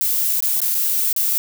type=noise with dropouts; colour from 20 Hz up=violet; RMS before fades=-19 dBFS; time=0.01-1.38 s; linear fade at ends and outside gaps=0 ms; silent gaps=0.404-0.424 / 0.603-0.617 / 0.745-0.75 / 1.128-1.163 s; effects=none